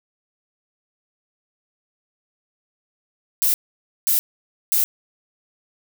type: noise bursts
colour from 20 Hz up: violet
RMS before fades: -18 dBFS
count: 3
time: 3.42-4.84 s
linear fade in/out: 0 ms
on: 120 ms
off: 530 ms
effects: none